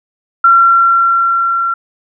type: tone with level ramp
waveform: sine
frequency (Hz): 1365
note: F6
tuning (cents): -40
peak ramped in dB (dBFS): -3 to -12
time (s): 0.44-1.74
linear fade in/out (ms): 5
effects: none